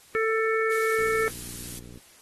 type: harmonic tone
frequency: 443.5 Hz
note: A4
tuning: 14 cents sharp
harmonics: 1 / 3 / 4 / 5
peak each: -24 / -29 / -30 / -31 dBFS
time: 0.15-1.28 s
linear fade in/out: 0 ms
type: noise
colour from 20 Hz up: blue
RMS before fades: -37 dBFS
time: 0.71-1.79 s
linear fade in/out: 5 ms
type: click train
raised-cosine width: 3 ms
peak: -33 dBFS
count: 60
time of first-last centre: 0.99-1.975 s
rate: 59.9 Hz
effects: white hiss -54 dBFS RMS until 2.21 s + AAC 32 kbps